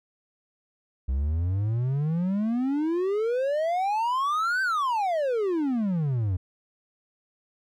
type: exponential two-way sweep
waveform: triangle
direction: up then down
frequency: 63 to 1568 to 87.1 Hz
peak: -21 dBFS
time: 1.08-6.37 s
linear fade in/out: 10 ms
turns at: 4.62 s
effects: none